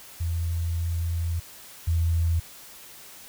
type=tone pair in turn; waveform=sine; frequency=84.1 / 83.18 Hz; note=E2 / E2; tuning=+35 / +16 cents; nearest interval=unison; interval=19 cents; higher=first; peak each=-24 / -20 dBFS; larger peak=second; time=0.2-1.4 / 1.87-2.4 s; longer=first; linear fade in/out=10 ms; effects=white hiss -46 dBFS RMS until 3.28 s